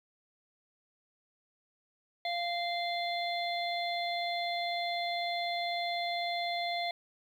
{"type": "harmonic tone", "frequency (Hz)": 694, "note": "F5", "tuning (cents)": -11, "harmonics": [1, 3, 5, 6], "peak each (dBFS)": [-33, -38, -40, -41], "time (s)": [2.25, 6.91], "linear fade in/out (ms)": 2, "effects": ["10-bit"]}